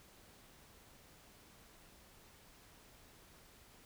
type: silence
effects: pink hiss -62 dBFS RMS until 3.85 s